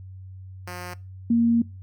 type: tone pair in turn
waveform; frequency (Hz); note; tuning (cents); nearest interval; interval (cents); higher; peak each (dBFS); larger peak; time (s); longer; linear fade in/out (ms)
5% pulse / sine; 178.6 / 232.9; F3 / A#3; +39 / -1; perfect fourth; 460; second; -23 / -16; second; 0.67-0.94 / 1.3-1.62; second; 5
effects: noise-tail reverb RT60 0.3 s tail -22 dB re dry + added 94 Hz sine -38 dBFS peak until 1.82 s